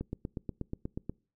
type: click train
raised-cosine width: 3 ms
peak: -22 dBFS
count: 10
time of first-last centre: 0.01-1.096 s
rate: 8.29 Hz
effects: noise-tail reverb RT60 0.4 s tail -25 dB re dry